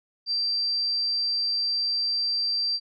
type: tone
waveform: sine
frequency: 4699 Hz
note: D8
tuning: in tune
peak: -23 dBFS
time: 0.26-2.8 s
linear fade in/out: 50 ms
effects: none